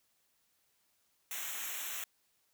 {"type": "noise with comb filter", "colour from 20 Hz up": "white", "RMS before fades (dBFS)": -40, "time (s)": [1.31, 2.04], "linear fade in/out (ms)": 2, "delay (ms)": 0.21, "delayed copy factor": -0.9, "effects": ["white hiss -75 dBFS RMS until 2.53 s"]}